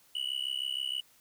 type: tone with amplitude modulation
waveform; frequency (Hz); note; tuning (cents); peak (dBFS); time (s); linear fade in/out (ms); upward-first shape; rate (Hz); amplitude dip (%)
triangle; 2948; F#7; -7; -26; 0.15-1.01; 5; sine; 66.4; 100
effects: white hiss -63 dBFS RMS until 1.2 s